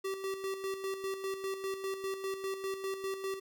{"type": "tone with tremolo", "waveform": "square", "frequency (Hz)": 386.5, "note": "G4", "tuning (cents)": -24, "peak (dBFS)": -34, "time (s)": [0.04, 3.4], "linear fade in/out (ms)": 10, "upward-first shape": "square", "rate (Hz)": 5, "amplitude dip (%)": 55, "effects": ["12-bit"]}